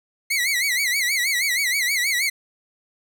sawtooth tone with vibrato, 2090 Hz, C7, 2 cents flat, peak -16 dBFS, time 0.3-2.3 s, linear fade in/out 10 ms, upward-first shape sine, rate 6.3 Hz, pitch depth 150 cents each way, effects none

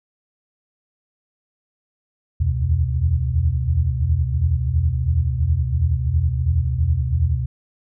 sine tone cluster, 72.5 / 81.8 / 84.7 / 125.3 Hz, D2 / E2 / E2 / B2, -22 / -13 / +48 / +25 cents, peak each -22 dBFS, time 2.4-7.46 s, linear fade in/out 10 ms, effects none

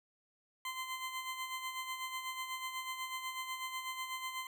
20% pulse tone with tremolo, 1036 Hz, C6, 17 cents flat, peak -32 dBFS, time 0.65-4.47 s, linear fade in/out 2 ms, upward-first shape sine, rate 8.1 Hz, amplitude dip 55%, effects none

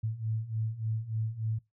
sine beating tone pair, 108.7 / 112.1 Hz, A2 / A2, -21 / +33 cents, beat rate 3.4 Hz, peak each -35 / -32 dBFS, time 0.03-1.59 s, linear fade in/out 10 ms, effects noise-tail reverb RT60 0.2 s tail -22 dB re dry

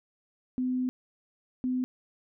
sine tone bursts at uneven times, 253.8 Hz, B3, 47 cents sharp, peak -26 dBFS, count 2, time 0.58-0.89 / 1.64-1.84 s, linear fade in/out 0 ms, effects none

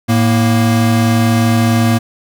square tone pair together, 110.01 / 233.1 Hz, A2 / A#3, 0 / 0 cents, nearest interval octave + minor second, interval 1300 cents, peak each -13 dBFS, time 0.08-1.99 s, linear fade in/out 20 ms, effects none

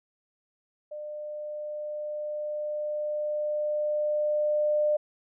sine tone with level ramp, 600 Hz, D5, 37 cents sharp, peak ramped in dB -35 to -21 dBFS, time 0.91-4.97 s, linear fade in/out 10 ms, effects none

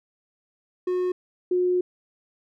triangle / sine tone pair in turn, 363.3 / 361 Hz, F#4 / F#4, -32 / -43 cents, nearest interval unison, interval 11 cents, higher first, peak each -20 / -19 dBFS, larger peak second, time 0.87-1.12 / 1.51-1.81 s, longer second, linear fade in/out 5 ms, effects none

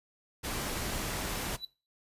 pink noise, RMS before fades -35 dBFS, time 0.43-1.57 s, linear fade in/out 20 ms
triangle tone with exponential growth, 3957 Hz, B7, 3 cents sharp, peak -31 dBFS, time 1.56-1.65 s, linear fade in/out 5 ms, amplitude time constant 19 ms
effects noise-tail reverb RT60 0.3 s tail -18 dB re dry + resampled to 32000 Hz

